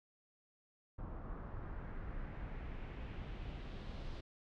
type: noise with low-pass filter sweep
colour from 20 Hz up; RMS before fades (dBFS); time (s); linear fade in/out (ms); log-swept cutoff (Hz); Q
brown; -45; 0.98-4.21; 10; 1100 to 4300; 1.8
effects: none